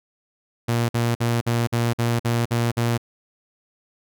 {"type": "tone bursts", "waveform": "sawtooth", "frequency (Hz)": 117.8, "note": "A#2", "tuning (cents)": 19, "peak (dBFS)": -15, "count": 9, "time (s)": [0.68, 2.978], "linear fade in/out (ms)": 10, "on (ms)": 210, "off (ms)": 51, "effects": []}